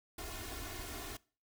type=noise with comb filter; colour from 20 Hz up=pink; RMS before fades=-44 dBFS; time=0.18-1.17 s; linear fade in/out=5 ms; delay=2.8 ms; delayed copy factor=+0.9; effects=noise-tail reverb RT60 0.4 s tail -23 dB re dry